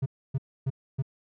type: tone bursts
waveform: triangle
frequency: 133.7 Hz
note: C3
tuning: 38 cents sharp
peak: -22 dBFS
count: 4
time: 0.02-1.024 s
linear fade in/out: 10 ms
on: 41 ms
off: 280 ms
effects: none